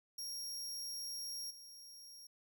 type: tone with level steps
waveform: sawtooth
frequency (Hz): 5588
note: F8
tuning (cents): 0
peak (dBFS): -39 / -50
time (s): 0.18-2.27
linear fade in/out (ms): 5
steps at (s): 1.5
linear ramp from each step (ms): 10
effects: none